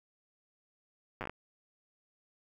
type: slowing click train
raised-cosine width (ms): 0.5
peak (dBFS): -23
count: 7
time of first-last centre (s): 1.21-1.296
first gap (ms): 8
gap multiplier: 1.23
effects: 10-bit